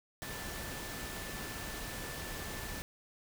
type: tone in noise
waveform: sine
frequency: 1760 Hz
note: A6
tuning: in tune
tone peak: -49 dBFS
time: 0.22-2.82 s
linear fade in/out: 0 ms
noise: pink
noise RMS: -42 dBFS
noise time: 0.22-2.82 s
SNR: -10 dB
effects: none